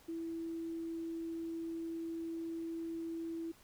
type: tone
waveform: sine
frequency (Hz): 330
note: E4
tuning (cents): +2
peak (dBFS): -38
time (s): 0.08-3.52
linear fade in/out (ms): 10
effects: pink hiss -63 dBFS RMS until 3.63 s